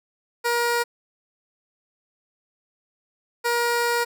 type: tone pair in turn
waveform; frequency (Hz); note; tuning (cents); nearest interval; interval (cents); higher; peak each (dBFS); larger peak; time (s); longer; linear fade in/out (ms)
15% pulse; 474.7 / 474.7; A#4 / A#4; +31 / +31; unison; 0; neither; -14; neither; 0.44-0.84 / 3.44-4.05; second; 20
effects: none

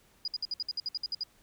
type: tone bursts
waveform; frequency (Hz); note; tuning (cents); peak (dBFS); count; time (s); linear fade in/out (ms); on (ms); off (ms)
sine; 4906; D#8; -25; -30; 12; 0.25-1.235; 2; 28; 59
effects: pink hiss -64 dBFS RMS until 1.42 s

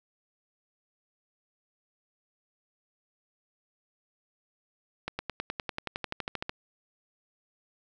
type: accelerating click train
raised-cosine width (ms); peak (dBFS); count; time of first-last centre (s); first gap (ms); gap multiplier
0.3; -16; 17; 5.08-6.494; 110; 0.97
effects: none

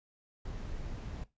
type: noise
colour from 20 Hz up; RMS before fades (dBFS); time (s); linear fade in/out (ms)
brown; -40; 0.45-1.24; 5
effects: noise-tail reverb RT60 0.2 s tail -17 dB re dry + resampled to 16000 Hz

